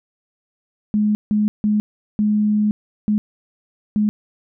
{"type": "tone bursts at uneven times", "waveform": "sine", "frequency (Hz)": 210.6, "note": "G#3", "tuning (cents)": 24, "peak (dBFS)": -14, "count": 6, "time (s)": [[0.94, 1.15], [1.31, 1.48], [1.64, 1.8], [2.19, 2.71], [3.08, 3.18], [3.96, 4.09]], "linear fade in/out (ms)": 0, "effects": []}